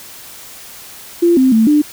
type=tone with pitch steps; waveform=sine; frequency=343.6 / 260.9 / 222.4 / 297.8 Hz; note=F4 / C4 / A3 / D4; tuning=-28 / -5 / +19 / +24 cents; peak=-7 dBFS; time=1.22-1.82 s; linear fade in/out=10 ms; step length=150 ms; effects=white hiss -35 dBFS RMS until 1.92 s